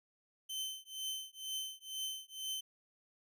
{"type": "tone with tremolo", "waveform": "sawtooth", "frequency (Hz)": 3077, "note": "G7", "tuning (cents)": -33, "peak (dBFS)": -33, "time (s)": [0.49, 2.61], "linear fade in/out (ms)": 10, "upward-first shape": "triangle", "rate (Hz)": 2.1, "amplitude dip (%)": 100, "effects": []}